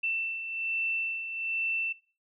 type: beating tone pair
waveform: sine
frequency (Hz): 2675 / 2676.2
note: E7 / E7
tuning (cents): +25 / +26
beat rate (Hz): 1.2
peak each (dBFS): -37 / -29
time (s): 0.03-1.93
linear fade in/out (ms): 10
effects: noise-tail reverb RT60 0.4 s tail -23 dB re dry